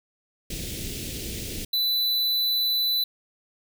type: band-stop noise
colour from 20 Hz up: pink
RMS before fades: -33 dBFS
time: 0.5-1.65 s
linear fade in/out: 5 ms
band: 450 to 2500 Hz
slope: 24 dB/octave
type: tone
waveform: square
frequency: 3989 Hz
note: B7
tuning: 17 cents sharp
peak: -22 dBFS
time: 1.73-3.04 s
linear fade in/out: 5 ms
effects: none